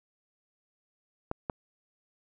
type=clicks; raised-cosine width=1 ms; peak=-17 dBFS; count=2; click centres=1.314 / 1.498 s; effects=none